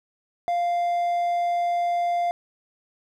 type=tone; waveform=triangle; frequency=697 Hz; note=F5; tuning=4 cents flat; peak=-19 dBFS; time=0.48-2.31 s; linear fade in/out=0 ms; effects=none